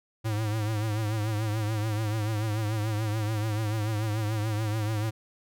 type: tone with vibrato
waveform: square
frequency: 107.7 Hz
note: A2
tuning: 37 cents flat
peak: -27 dBFS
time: 0.24-5.11 s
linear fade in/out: 20 ms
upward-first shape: triangle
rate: 6.9 Hz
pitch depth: 85 cents each way
effects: none